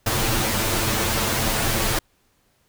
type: noise with comb filter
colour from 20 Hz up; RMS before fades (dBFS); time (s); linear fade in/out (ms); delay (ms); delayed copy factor
pink; -22; 0.06-1.99; 5; 9; +0.9
effects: pink hiss -64 dBFS RMS until 2.68 s